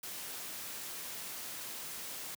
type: noise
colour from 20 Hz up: white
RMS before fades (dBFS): -43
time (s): 0.03-2.35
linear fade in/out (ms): 5
effects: high-pass 100 Hz 12 dB/octave